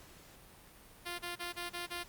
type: tone bursts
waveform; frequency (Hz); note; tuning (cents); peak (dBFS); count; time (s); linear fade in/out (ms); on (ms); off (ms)
5% pulse; 349.2; F4; 0; -27; 6; 1.05-2.04; 20; 140; 30
effects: pink hiss -57 dBFS RMS until 2.08 s + Opus 48 kbps